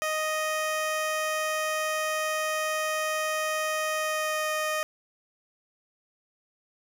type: tone with pitch glide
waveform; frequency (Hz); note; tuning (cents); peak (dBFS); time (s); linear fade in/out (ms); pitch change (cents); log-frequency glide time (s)
15% pulse; 622.3 to 618.4; D#5 to D#5; 0 to -11; -20; 0.02-4.83; 0; -11; 3.95-4.47
effects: none